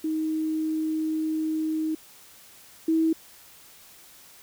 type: tone pair in turn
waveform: sine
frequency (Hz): 314.5 / 322.4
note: D#4 / E4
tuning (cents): +19 / -38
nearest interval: unison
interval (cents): 43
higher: second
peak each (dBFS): -24 / -19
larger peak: second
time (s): 0.04-1.95 / 2.88-3.13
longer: first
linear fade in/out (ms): 5
effects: white hiss -51 dBFS RMS until 4.42 s